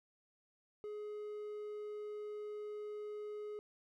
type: tone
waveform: triangle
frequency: 420 Hz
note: G#4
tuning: 19 cents sharp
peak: -40 dBFS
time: 0.84-3.59 s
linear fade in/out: 0 ms
effects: none